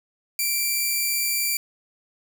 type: tone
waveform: 5% pulse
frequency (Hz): 2349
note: D7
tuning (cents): 0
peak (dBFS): -12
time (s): 0.39-1.57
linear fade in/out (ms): 2
effects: 8-bit